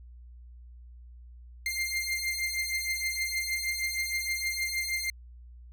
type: beating tone pair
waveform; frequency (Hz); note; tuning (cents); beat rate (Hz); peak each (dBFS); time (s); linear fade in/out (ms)
sawtooth; 2098 / 2104.4; C7 / C7; +4 / +9; 6.4; -30 / -28; 1.66-5.1; 2
effects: added 60 Hz sine -46 dBFS peak until 5.72 s